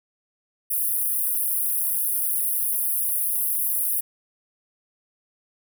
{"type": "high-pass noise", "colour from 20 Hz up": "pink", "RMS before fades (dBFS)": -24, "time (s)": [0.7, 4.01], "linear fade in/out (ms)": 10, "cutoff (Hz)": 9700, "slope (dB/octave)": 96, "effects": []}